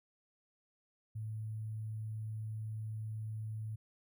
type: tone with sample-and-hold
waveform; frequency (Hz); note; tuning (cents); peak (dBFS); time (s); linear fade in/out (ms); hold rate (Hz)
sine; 109; A2; -16; -38; 1.15-3.76; 10; 11025
effects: none